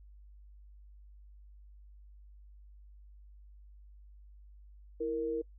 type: tone pair together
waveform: sine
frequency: 328.4 / 464.8 Hz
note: E4 / A#4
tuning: -6 / -5 cents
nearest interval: tritone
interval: 601 cents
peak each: -37 / -32 dBFS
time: 5-5.42 s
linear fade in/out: 10 ms
effects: noise-tail reverb RT60 0.1 s tail -25 dB re dry + added 50 Hz sine -52 dBFS peak until 5.58 s